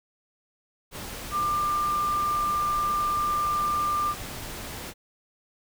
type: tone in noise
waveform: sine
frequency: 1192 Hz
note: D6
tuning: 25 cents sharp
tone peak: -23 dBFS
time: 1.31-4.15 s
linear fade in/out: 50 ms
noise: pink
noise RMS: -37 dBFS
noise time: 0.91-4.94 s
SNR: +11 dB
effects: none